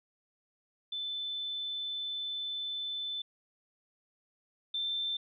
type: tone pair in turn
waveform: sine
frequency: 3520 / 3557 Hz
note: A7 / A7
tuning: 0 / +18 cents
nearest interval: unison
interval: 18 cents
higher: second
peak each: -34 / -31 dBFS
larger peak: second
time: 0.92-3.22 / 4.74-5.17 s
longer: first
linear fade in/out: 5 ms
effects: none